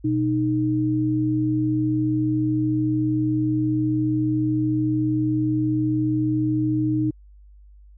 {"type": "tone pair together", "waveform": "sine", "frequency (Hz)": [123.5, 309.5], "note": ["B2", "D#4"], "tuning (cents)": [0, -9], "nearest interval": "octave + major third", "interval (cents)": 1591, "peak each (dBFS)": [-24, -20], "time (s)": [0.04, 7.11], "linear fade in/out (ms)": 10, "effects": ["added 50 Hz sine -45 dBFS peak until 7.97 s"]}